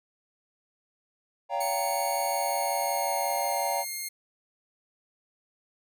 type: chord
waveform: triangle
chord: G half-diminished seventh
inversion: second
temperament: equal with one note detuned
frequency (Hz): 567.7 / 698.5 / 784 / 932.3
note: Db5 / F5 / G5 / Bb5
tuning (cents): +41 / 0 / 0 / 0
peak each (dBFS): -31 / -30 / -30 / -30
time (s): 1.49-3.85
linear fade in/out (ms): 50
type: tone with pitch glide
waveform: 5% pulse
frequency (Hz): 2217 to 2128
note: C#7 to C7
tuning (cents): 0 to +29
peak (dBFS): -23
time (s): 1.6-4.09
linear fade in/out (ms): 10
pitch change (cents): -71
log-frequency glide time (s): 2.29-3.61
effects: none